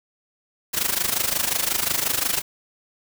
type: noise with amplitude modulation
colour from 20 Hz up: white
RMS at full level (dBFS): -20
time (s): 0.73-2.42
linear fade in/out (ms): 20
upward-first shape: sine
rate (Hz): 25.6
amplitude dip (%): 80
effects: none